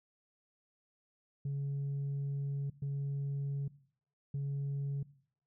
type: tone bursts at uneven times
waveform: sine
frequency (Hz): 140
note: C#3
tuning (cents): +18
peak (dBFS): -31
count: 3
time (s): 1.45-2.7 / 2.82-3.68 / 4.34-5.03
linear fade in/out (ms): 5
effects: noise-tail reverb RT60 0.6 s tail -20 dB re dry + tanh soft clip ceiling -32 dBFS